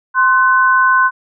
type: tone pair together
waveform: sine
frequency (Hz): 1046.5 / 1506.1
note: C6 / F#6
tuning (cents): 0 / +30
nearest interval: tritone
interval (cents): 630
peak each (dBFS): -11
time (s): 0.14-1.11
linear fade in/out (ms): 50
effects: none